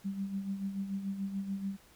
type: tone with tremolo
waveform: sine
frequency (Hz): 196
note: G3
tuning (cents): 0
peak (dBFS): -31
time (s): 0.04-1.77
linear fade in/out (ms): 20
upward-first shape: sine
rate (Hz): 6.9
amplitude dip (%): 60
effects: pink hiss -61 dBFS RMS until 1.95 s